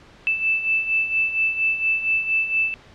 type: beating tone pair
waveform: sine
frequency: 2637 / 2641.3 Hz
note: E7 / E7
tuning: 0 / +3 cents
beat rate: 4.3 Hz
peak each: -25 / -19 dBFS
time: 0.27-2.74 s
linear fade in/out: 0 ms
effects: pink hiss -48 dBFS RMS until 2.94 s + low-pass 4000 Hz 12 dB/octave